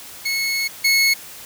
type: tone pair in turn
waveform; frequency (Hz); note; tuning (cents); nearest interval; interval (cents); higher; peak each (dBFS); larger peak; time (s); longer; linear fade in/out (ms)
25% pulse; 2188 / 2188; C#7 / C#7; -23 / -23; unison; 0; neither; -16 / -10; second; 0.25-0.68 / 0.84-1.14; first; 10
effects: white hiss -38 dBFS RMS until 1.45 s